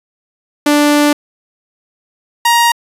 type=tone pair in turn; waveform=sawtooth; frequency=293.7 / 940.6 Hz; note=D4 / A#5; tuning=0 / +15 cents; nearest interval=octave + minor sixth; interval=2015 cents; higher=second; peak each=-4 dBFS; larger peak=neither; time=0.66-1.13 / 2.45-2.72 s; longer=first; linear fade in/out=5 ms; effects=resampled to 32000 Hz